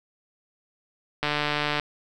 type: click train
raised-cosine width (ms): 0.3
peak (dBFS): -9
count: 85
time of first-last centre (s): 1.23-1.798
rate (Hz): 148
effects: none